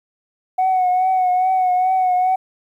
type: tone with vibrato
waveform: sine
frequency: 740 Hz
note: F#5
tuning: in tune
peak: -12 dBFS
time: 0.58-2.36 s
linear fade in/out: 10 ms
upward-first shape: triangle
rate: 2.4 Hz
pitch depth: 42 cents each way
effects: tanh soft clip ceiling -11 dBFS + 9-bit